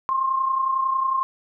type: tone pair together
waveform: sine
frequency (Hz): 1058 / 1089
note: C6 / C#6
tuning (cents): +19 / -31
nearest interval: unison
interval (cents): 50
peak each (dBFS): -20 / -28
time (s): 0.09-1.23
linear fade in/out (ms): 0
effects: none